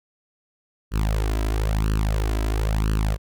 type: tone with flanger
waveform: sawtooth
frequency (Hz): 53.1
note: G#1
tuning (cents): +39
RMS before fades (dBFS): -22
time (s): 0.91-3.18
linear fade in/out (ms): 50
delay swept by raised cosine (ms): 0.67 to 3.07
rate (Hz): 1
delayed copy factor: +0.95
effects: none